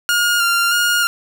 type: tone with vibrato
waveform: sawtooth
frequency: 1408 Hz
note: F6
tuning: 14 cents sharp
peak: -10 dBFS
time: 0.09-1.07 s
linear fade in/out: 0 ms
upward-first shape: square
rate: 1.6 Hz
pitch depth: 22 cents each way
effects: none